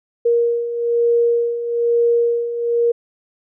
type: beating tone pair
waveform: sine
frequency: 470 / 471.1 Hz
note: A#4 / A#4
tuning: +14 / +18 cents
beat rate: 1.1 Hz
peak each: -21 / -15 dBFS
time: 0.25-2.92 s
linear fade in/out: 10 ms
effects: none